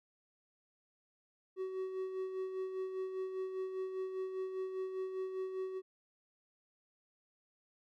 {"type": "tone with tremolo", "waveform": "triangle", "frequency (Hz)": 376.8, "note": "F#4", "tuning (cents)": 32, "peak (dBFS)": -33, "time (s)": [1.56, 5.82], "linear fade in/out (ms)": 50, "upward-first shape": "sine", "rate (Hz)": 5, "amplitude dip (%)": 50, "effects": []}